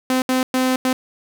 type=tone bursts at uneven times; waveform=sawtooth; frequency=257.4 Hz; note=C4; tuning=28 cents flat; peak=-12 dBFS; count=4; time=0.1-0.22 / 0.29-0.43 / 0.54-0.76 / 0.85-0.93 s; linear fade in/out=2 ms; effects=none